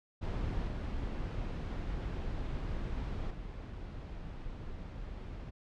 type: noise with level steps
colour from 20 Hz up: brown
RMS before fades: -35 / -37 / -43 dBFS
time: 0.21-5.51 s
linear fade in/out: 20 ms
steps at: 0.67 / 3.3 s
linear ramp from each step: 10 ms
effects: low-pass 4000 Hz 12 dB/octave